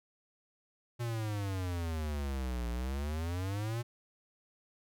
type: exponential two-way sweep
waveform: square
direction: down then up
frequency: 121 to 58 to 121 Hz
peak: -34 dBFS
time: 0.99-3.83 s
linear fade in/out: 20 ms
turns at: 2.69 s
effects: none